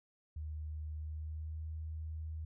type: tone with pitch glide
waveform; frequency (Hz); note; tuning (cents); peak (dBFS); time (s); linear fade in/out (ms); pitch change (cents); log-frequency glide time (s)
sine; 76.9 to 78.88; D#2 to D#2; -20 to +24; -39; 0.36-2.45; 5; +44; 0.97-1.68
effects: none